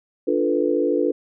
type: chord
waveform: sine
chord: B half-diminished seventh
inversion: first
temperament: equal with one note detuned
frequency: 293.7 / 350.2 / 440 / 493.9 Hz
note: D4 / F4 / A4 / B4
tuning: 0 / +5 / 0 / 0 cents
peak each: -23 dBFS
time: 0.27-1.12 s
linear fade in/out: 10 ms
effects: none